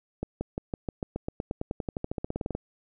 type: accelerating click train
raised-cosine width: 2 ms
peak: -17 dBFS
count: 25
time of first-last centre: 0.23-2.55 s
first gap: 180 ms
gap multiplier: 0.94
effects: none